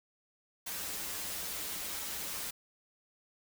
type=noise with comb filter; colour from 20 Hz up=white; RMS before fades=-39 dBFS; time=0.66-2.51 s; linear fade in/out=10 ms; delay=8 ms; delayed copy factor=-0.75; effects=none